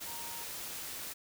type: tone in noise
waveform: sine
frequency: 932.3 Hz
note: A#5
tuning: in tune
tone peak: -48 dBFS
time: 0.06-0.45 s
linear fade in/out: 20 ms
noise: white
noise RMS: -42 dBFS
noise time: 0-1.14 s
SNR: -9 dB
effects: none